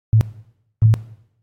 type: tone bursts at uneven times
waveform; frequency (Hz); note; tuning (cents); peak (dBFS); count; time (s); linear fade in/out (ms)
sine; 110.1; A2; +2; -9; 2; 0.13-0.21 / 0.82-0.94; 0
effects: noise-tail reverb RT60 0.8 s tail -18 dB re dry + AAC 48 kbps